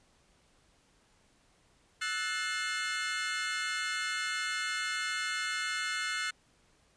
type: chord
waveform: 30% pulse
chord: F# half-diminished seventh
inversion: third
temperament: equal with one note detuned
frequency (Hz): 1318.5 / 1480 / 1760 / 2127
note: E6 / F#6 / A6 / C7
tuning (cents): 0 / 0 / 0 / +28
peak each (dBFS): -37 / -33 / -37 / -34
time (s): 2.01-6.31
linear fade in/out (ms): 10
effects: pink hiss -67 dBFS RMS until 6.96 s + resampled to 22050 Hz